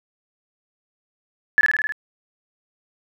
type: tone with echo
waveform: sine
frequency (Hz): 1721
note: A6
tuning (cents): -39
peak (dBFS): -11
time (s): 1.58-1.61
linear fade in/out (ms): 0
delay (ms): 52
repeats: 6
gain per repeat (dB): -2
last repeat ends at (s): 1.922
effects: none